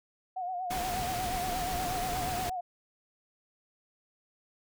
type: tone with vibrato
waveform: sine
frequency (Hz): 728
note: F#5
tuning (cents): -28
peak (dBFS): -32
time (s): 0.36-2.61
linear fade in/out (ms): 10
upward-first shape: sine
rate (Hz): 8.4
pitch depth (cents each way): 63
type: noise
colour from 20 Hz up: pink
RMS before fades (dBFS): -36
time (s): 0.7-2.5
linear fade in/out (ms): 10
effects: none